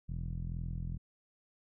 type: tone with low-pass filter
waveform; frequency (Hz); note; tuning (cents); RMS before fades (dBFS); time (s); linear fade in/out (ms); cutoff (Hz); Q
sawtooth; 42.26; E1; +44; -38; 0.08-0.98; 20; 150; 3.1
effects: none